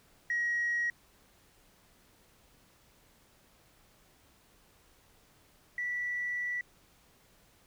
sine tone pair in turn, 1900 / 1956.8 Hz, A#6 / B6, +33 / -16 cents, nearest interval minor second, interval 51 cents, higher second, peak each -27 / -31 dBFS, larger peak first, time 0.3-0.9 / 5.78-6.61 s, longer second, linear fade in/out 2 ms, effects tanh soft clip ceiling -25 dBFS + pink hiss -64 dBFS RMS until 7.66 s

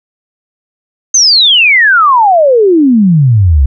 sine exponential sweep, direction down, 6420 to 63.5 Hz, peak -3 dBFS, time 1.14-3.66 s, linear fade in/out 5 ms, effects none

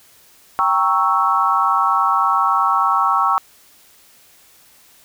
sine chord, G diminished seventh, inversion none, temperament equal, 784 / 932.3 / 1108.7 / 1318.5 Hz, G5 / Bb5 / Db6 / Fb6, 0 / 0 / 0 / 0 cents, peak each -21 / -21 / -17 / -18 dBFS, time 0.59-3.38 s, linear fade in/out 0 ms, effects white hiss -50 dBFS RMS until 5.04 s

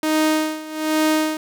sawtooth tone with tremolo, 311.1 Hz, D#4, in tune, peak -11 dBFS, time 0.03-1.37 s, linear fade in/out 2 ms, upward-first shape sine, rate 1.2 Hz, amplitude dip 85%, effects none

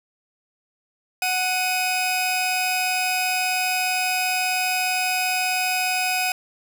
sawtooth tone pair together, 739 / 2513 Hz, F#5 / D#7, -2 / +17 cents, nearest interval octave + major sixth, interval 2119 cents, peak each -20 dBFS, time 1.22-6.32 s, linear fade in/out 2 ms, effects none

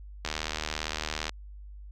click train, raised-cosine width 0.2 ms, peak -13 dBFS, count 82, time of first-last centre 0.25-1.294 s, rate 77.6 Hz, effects added 50 Hz sine -42 dBFS peak until 1.91 s

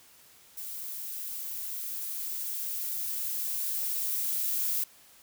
violet noise with level ramp, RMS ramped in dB -39 to -29 dBFS, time 0.57-4.84 s, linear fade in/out 5 ms, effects white hiss -57 dBFS RMS until 5.22 s

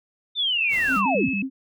sine linear sweep, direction down, 3629 to 39 Hz, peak -20 dBFS, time 0.35-1.3 s, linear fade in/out 50 ms
sine tone with pitch glide, 2718 to 2594 Hz, F7 to E7, -48 to -28 cents, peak -26 dBFS, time 0.57-1.42 s, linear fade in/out 5 ms, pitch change -80 cents, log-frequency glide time 1-1.06 s
pink noise, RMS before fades -39 dBFS, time 0.69-1.02 s, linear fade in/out 50 ms
sine tone with vibrato, 230 Hz, A#3, 23 cents flat, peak -24 dBFS, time 0.87-1.5 s, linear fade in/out 50 ms, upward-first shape square, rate 5.4 Hz, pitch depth 250 cents each way
effects none

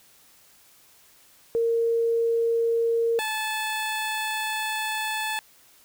sine / 15% pulse tone pair in turn, 461.7 / 868.8 Hz, A#4 / A5, -17 / -22 cents, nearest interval major seventh, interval 1095 cents, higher second, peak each -20 dBFS, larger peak neither, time 1.55-3.19 / 3.19-5.39 s, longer second, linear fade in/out 0 ms, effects white hiss -56 dBFS RMS until 5.84 s

